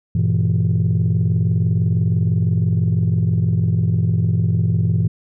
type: chord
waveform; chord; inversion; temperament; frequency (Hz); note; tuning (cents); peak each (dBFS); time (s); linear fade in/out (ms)
sine; E diminished; first; just; 98.89 / 118.67 / 164.81; G2 / Bb2 / E3; +16 / +31 / 0; -17; 0.15-5.08; 5
effects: tanh soft clip ceiling -10 dBFS